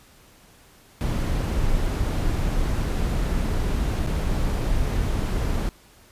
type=noise with dropouts; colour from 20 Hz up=brown; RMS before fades=-23 dBFS; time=1.01-5.69 s; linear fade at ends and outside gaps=0 ms; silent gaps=4.063-4.073 s; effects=pink hiss -53 dBFS RMS until 6.11 s + resampled to 32000 Hz